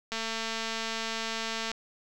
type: click train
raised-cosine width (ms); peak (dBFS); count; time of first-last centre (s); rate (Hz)
0.2; -16; 360; 0.12-1.716; 225
effects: none